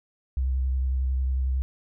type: tone with vibrato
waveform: sine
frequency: 65.1 Hz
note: C2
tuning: 8 cents flat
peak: -22 dBFS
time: 0.37-1.62 s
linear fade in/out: 0 ms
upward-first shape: triangle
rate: 11 Hz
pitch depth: 32 cents each way
effects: none